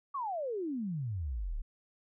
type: exponential sweep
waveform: sine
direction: down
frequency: 1164 to 31.13 Hz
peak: -33 dBFS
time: 0.14-1.62 s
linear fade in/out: 10 ms
effects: none